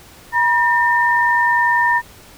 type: tone pair together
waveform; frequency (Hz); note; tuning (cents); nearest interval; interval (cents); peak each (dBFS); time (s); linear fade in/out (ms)
sine; 960 / 1810.5; B5 / A6; -49 / +49; major seventh; 1098; -15; 0.32-2.02; 50
effects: pink hiss -43 dBFS RMS until 2.37 s